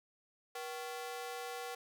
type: ring-modulated tone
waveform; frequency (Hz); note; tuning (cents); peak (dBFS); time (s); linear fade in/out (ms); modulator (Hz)
sawtooth; 624; D#5; +5; -34; 0.55-1.75; 5; 144
effects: none